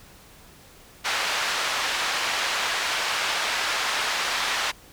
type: band-pass noise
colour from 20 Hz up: pink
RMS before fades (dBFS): -26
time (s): 1.04-4.72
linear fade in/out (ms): 20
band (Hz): 1000 to 4900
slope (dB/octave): 12
effects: pink hiss -50 dBFS RMS until 4.92 s